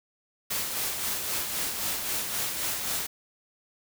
white noise with tremolo, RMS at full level -29 dBFS, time 0.5-3.07 s, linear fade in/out 10 ms, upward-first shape sine, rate 3.8 Hz, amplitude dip 40%, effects none

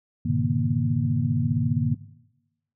sine tone cluster, 100.8 / 119.9 / 139.6 / 154.6 / 235.7 Hz, G2 / A#2 / C#3 / D#3 / A#3, +49 / +49 / +13 / -11 / +19 cents, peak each -27 dBFS, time 0.25-1.95 s, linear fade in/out 10 ms, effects noise-tail reverb RT60 0.9 s tail -17 dB re dry

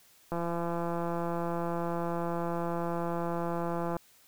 click train, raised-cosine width 1 ms, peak -20 dBFS, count 621, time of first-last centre 0.32-3.967 s, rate 170 Hz, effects white hiss -61 dBFS RMS until 4.27 s

